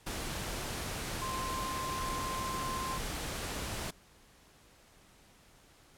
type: tone in noise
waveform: sine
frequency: 1046.5 Hz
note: C6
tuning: in tune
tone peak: -36 dBFS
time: 1.21-2.98 s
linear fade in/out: 10 ms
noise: pink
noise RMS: -38 dBFS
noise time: 0.06-3.91 s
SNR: -1 dB
effects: pink hiss -61 dBFS RMS until 5.97 s + low-pass 12000 Hz 12 dB/octave

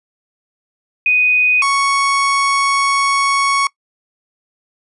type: tone pair in turn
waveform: sine / 30% pulse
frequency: 2491 / 1109.6 Hz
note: D#7 / C#6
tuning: +1 / +1 cents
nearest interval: octave + major second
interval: 1400 cents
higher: first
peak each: -10 dBFS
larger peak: neither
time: 1.06-1.62 / 1.62-3.67 s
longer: second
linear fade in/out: 2 ms
effects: noise-tail reverb RT60 0.1 s tail -23 dB re dry + resampled to 24000 Hz

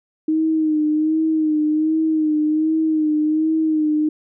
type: tone with vibrato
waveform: sine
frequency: 311.1 Hz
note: D#4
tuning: in tune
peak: -15 dBFS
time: 0.28-4.09 s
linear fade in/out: 5 ms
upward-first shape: sine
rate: 1.3 Hz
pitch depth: 42 cents each way
effects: none

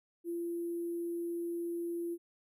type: tone with sample-and-hold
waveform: sine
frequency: 341.7 Hz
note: F4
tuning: 38 cents flat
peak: -34 dBFS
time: 0.24-2.18 s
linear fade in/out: 50 ms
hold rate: 11025 Hz
effects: none

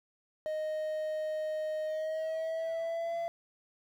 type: tone with pitch glide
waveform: triangle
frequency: 620 to 676.1 Hz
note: D#5 to E5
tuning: -6 to +44 cents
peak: -30 dBFS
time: 0.46-3.28 s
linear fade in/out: 0 ms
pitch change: +150 cents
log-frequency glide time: 1.85-3.17 s
effects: 10-bit

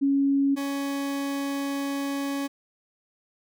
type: tone pair in turn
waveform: sine / 40% pulse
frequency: 277.2 / 278.8 Hz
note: C#4 / C#4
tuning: 0 / +10 cents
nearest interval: unison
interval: 10 cents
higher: second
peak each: -19 / -26 dBFS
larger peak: first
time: 0.01-0.56 / 0.56-2.48 s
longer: second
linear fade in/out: 20 ms
effects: none

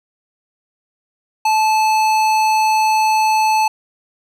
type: tone with tanh clipping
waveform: sine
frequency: 870 Hz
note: A5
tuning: 20 cents flat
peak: -14 dBFS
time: 1.45-3.68 s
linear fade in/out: 5 ms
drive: 18 dB
effects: none

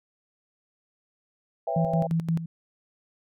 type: chord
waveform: sine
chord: C# half-diminished seventh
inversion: third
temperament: just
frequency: 498.9 / 554.4 / 665.2 / 798.3 Hz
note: B4 / C#5 / E5 / G5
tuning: +17 / 0 / +16 / +31 cents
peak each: -34 / -34 / -28 / -31 dBFS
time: 1.67-2.07 s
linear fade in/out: 5 ms
type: tone with tremolo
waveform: sine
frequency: 164.81 Hz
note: E3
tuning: in tune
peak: -21 dBFS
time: 1.76-2.46 s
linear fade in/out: 5 ms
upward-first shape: square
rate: 5.7 Hz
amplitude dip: 70%
effects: none

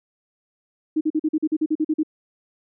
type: tone bursts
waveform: sine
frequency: 311.1 Hz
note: D#4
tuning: in tune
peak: -17 dBFS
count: 12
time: 0.96-2.033 s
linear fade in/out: 10 ms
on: 50 ms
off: 43 ms
effects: none

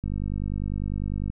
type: click train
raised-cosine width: 5 ms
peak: -18 dBFS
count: 64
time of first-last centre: 0.04-1.3 s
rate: 50 Hz
effects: none

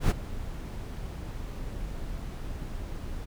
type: noise with ADSR envelope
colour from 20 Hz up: brown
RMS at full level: -18 dBFS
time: 0-3.26 s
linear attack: 99 ms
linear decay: 26 ms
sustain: -18 dB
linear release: 24 ms
effects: none

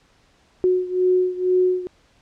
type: beating tone pair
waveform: sine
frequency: 365.6 / 367.7 Hz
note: F#4 / F#4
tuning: -21 / -11 cents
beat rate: 2.1 Hz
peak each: -18 / -21 dBFS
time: 0.64-1.87 s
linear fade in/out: 0 ms
effects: pink hiss -58 dBFS RMS until 2.21 s + low-pass 6000 Hz 12 dB/octave

